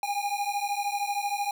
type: beating tone pair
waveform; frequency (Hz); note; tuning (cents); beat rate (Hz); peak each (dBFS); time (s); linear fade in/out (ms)
square; 806 / 819; G5 / G#5; +48 / -24; 13; -31; 0.03-1.51; 2
effects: none